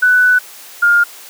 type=tone pair in turn; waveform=sine; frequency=1491 / 1412.5 Hz; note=F#6 / F6; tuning=+13 / +19 cents; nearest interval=minor second; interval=94 cents; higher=first; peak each=-7 dBFS; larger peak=neither; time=0.02-0.39 / 0.82-1.04 s; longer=first; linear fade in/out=10 ms; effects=white hiss -36 dBFS RMS until 1.29 s + high-pass 400 Hz 12 dB/octave